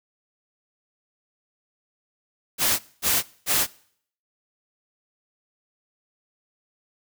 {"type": "noise bursts", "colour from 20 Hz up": "white", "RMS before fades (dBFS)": -21, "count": 3, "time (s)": [2.58, 3.67], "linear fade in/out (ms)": 50, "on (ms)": 210, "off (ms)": 230, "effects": ["noise-tail reverb RT60 0.6 s tail -22 dB re dry"]}